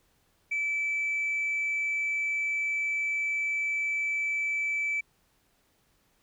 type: tone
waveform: sine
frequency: 2313 Hz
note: D7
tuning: 27 cents flat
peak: -25 dBFS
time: 0.51-5.01 s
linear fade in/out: 10 ms
effects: tanh soft clip ceiling -24 dBFS + pink hiss -69 dBFS RMS until 6.22 s